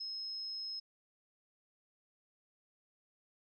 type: tone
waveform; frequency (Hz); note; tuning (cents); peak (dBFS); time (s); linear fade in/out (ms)
sine; 5160; E8; -38; -39; 0-0.8; 10
effects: none